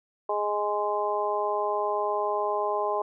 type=harmonic tone; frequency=207.7 Hz; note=G#3; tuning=in tune; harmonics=2 / 3 / 4 / 5; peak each=-30 / -30 / -30 / -30 dBFS; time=0.29-3.02 s; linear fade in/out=5 ms; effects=none